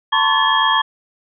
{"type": "tone cluster", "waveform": "sine", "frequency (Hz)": [891, 1033, 1121, 1733, 3255], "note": ["A5", "C6", "C#6", "A6", "G#7"], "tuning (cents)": [22, -22, 19, -27, -36], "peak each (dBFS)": -19, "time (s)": [0.12, 0.82], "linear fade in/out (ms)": 10, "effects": []}